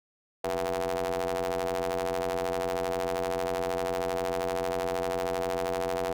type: ring-modulated tone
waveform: sawtooth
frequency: 89.6 Hz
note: F2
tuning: 45 cents sharp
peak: -21 dBFS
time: 0.44-6.13 s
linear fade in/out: 5 ms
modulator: 576 Hz
effects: none